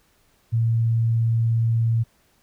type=tone; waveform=sine; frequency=114.6 Hz; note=A#2; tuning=29 cents flat; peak=-17 dBFS; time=0.52-2.04 s; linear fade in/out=20 ms; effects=pink hiss -62 dBFS RMS until 2.42 s